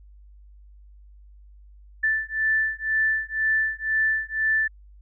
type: beating tone pair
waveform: sine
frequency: 1760 / 1762 Hz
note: A6 / A6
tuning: 0 / +2 cents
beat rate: 2 Hz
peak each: -24 dBFS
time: 2.03-4.68 s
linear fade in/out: 10 ms
effects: added 50 Hz sine -46 dBFS peak until 5.01 s